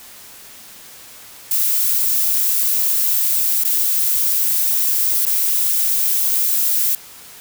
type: noise with dropouts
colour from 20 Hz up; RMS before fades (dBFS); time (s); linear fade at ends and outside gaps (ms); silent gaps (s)
violet; -17; 1.51-6.95; 1; 3.636-3.649 / 5.253-5.266
effects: white hiss -40 dBFS RMS until 7.4 s